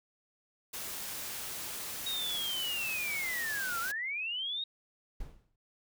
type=noise; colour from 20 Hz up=white; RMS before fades=-40 dBFS; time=0.73-3.92 s; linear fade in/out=10 ms
type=linear two-way sweep; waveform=sine; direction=down then up; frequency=3784 to 1324 to 3784 Hz; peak=-33 dBFS; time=2.06-4.64 s; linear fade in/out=5 ms; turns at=3.8 s
type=noise with exponential decay; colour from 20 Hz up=brown; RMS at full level=-39 dBFS; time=5.2-5.56 s; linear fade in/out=5 ms; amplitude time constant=78 ms
effects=none